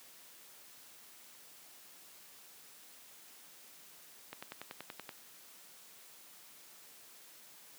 click train, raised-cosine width 0.3 ms, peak -27 dBFS, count 9, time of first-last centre 4.33-5.092 s, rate 10.5 Hz, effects white hiss -57 dBFS RMS until 7.78 s + high-pass 150 Hz 12 dB/octave

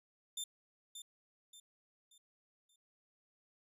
20% pulse tone with echo, 3574 Hz, A7, 26 cents sharp, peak -33 dBFS, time 0.37-0.44 s, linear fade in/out 5 ms, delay 580 ms, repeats 4, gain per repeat -8 dB, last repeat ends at 2.76 s, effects none

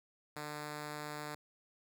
5% pulse tone, 149.4 Hz, D3, 30 cents sharp, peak -30 dBFS, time 0.36-1.35 s, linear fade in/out 5 ms, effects none

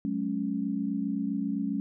sine chord, F# suspended second, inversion none, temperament equal with one note detuned, 185 / 212.6 / 277.2 Hz, F#3 / G#3 / C#4, 0 / +41 / 0 cents, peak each -34 / -31 / -31 dBFS, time 0.05-1.8 s, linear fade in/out 0 ms, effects none

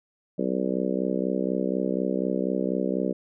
harmonic tone, 64.1 Hz, C2, 35 cents flat, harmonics 3 / 4 / 5 / 6 / 7 / 8 / 9, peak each -29 / -30 / -31 / -32 / -32 / -33 / -34 dBFS, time 0.38-3.13 s, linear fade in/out 10 ms, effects none

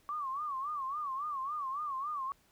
sine tone with vibrato, 1132 Hz, C#6, 36 cents sharp, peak -34 dBFS, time 0.09-2.32 s, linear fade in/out 0 ms, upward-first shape sine, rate 3.6 Hz, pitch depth 140 cents each way, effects pink hiss -68 dBFS RMS until 2.51 s

